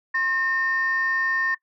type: tone pair together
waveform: sine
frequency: 1065 / 1820.3 Hz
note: C6 / A#6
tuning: +30 / -42 cents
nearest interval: major sixth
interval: 928 cents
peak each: -28 / -20 dBFS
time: 0.14-1.55 s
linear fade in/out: 10 ms
effects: noise-tail reverb RT60 0.1 s tail -20 dB re dry + tanh soft clip ceiling -15 dBFS